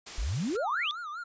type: noise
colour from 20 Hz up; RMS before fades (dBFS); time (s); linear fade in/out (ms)
white; -41; 0.06-0.57; 10
type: exponential sweep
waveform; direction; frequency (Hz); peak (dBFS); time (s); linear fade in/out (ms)
sine; up; 42.46 to 3639; -28; 0.18-0.91; 0
type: tone with vibrato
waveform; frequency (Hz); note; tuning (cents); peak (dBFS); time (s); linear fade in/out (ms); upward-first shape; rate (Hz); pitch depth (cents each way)
triangle; 1300; E6; -24; -34; 0.55-1.24; 10; sine; 5; 170
effects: resampled to 16000 Hz